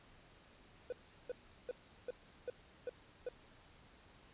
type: tone bursts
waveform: triangle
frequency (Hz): 495.6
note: B4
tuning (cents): +6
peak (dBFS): -36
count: 7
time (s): 0.9-3.288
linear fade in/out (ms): 2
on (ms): 24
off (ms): 370
effects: pink hiss -63 dBFS RMS until 4.33 s + resampled to 8000 Hz